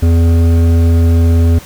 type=tone with hard clipping; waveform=triangle; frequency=83.7 Hz; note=E2; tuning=27 cents sharp; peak=-8 dBFS; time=0.02-1.59 s; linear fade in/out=10 ms; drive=15 dB; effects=pink hiss -34 dBFS RMS until 1.65 s